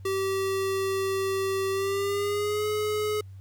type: tone with pitch glide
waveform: square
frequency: 386.2 to 423.6 Hz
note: G4 to G#4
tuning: -26 to +34 cents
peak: -26 dBFS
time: 0.05-3.21 s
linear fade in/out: 5 ms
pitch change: +160 cents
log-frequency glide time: 1.71-2.66 s
effects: added 96 Hz sine -41 dBFS peak until 3.4 s + pink hiss -67 dBFS RMS until 3.4 s